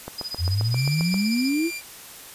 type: click train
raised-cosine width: 1 ms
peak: -18 dBFS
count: 9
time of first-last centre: 0.08-1.142 s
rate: 7.53 Hz
type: tone with tremolo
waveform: sine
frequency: 4978 Hz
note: D#8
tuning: in tune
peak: -27 dBFS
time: 0.18-1.51 s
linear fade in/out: 5 ms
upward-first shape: sine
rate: 15 Hz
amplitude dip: 95%
type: exponential sweep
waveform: sine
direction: up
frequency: 82.41 to 349.2 Hz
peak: -20 dBFS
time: 0.38-1.71 s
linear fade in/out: 50 ms
type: tone with pitch glide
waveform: sawtooth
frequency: 2355 to 2377 Hz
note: D7 to D7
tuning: +4 to +20 cents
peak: -27 dBFS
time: 0.73-1.82 s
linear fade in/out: 50 ms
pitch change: +16 cents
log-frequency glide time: 1.31-1.58 s
effects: white hiss -42 dBFS RMS until 2.34 s + resampled to 32000 Hz